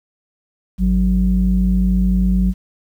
sine tone pair together, 51.96 / 185.5 Hz, G#1 / F#3, +2 / +5 cents, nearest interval octave + minor seventh, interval 2203 cents, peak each -14 dBFS, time 0.78-2.54 s, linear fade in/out 50 ms, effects tanh soft clip ceiling -6 dBFS + 8-bit

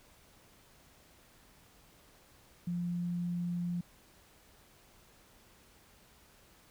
sine tone, 174.61 Hz, F3, in tune, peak -32 dBFS, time 2.67-3.81 s, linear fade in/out 5 ms, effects pink hiss -62 dBFS RMS until 6.7 s

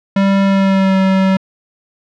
square tone with pitch glide, 196 to 190.86 Hz, G3 to G3, 0 to -46 cents, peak -10 dBFS, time 0.16-1.37 s, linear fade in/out 5 ms, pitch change -46 cents, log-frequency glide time 0.44-0.97 s, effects low-pass 3000 Hz 12 dB/octave

